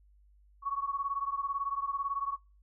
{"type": "beating tone pair", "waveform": "sine", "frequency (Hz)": [1108.7, 1126.7], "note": ["C#6", "C#6"], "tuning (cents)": [0, 28], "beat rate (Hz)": 18, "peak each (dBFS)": [-33, -35], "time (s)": [0.62, 2.38], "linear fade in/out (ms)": 50, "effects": ["noise-tail reverb RT60 0.4 s tail -26 dB re dry", "added 50 Hz sine -59 dBFS peak until 2.62 s"]}